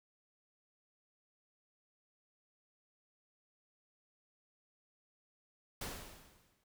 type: noise with exponential decay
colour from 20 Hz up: pink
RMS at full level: -40 dBFS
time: 5.81-6.64 s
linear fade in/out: 5 ms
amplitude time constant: 180 ms
effects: none